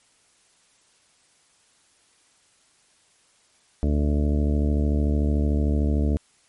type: harmonic tone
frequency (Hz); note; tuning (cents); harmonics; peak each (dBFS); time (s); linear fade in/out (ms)
73.42; D2; 0; 1 / 2 / 3 / 4 / 5 / 6 / 7 / 8 / 9; -20 / -30 / -27 / -29 / -38 / -34 / -43 / -38 / -41; 3.83-6.17; 0
effects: white hiss -61 dBFS RMS until 6.48 s + MP3 48 kbps